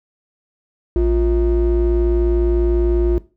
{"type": "ring-modulated tone", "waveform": "triangle", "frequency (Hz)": 146.83, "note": "D3", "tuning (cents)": 0, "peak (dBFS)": -8, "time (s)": [0.96, 3.18], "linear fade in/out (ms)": 0, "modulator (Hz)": 204, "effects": ["noise-tail reverb RT60 0.3 s tail -18 dB re dry"]}